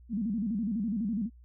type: tone with vibrato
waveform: sine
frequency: 214.1 Hz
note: A3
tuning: 47 cents flat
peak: -28 dBFS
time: 0.09-1.3 s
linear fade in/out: 50 ms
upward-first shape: square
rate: 12 Hz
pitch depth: 150 cents each way
effects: added 60 Hz sine -51 dBFS peak until 1.44 s